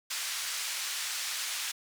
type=band-pass noise; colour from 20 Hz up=white; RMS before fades=-35 dBFS; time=0.1-1.72 s; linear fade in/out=10 ms; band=1400 to 7400 Hz; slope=12 dB/octave; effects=none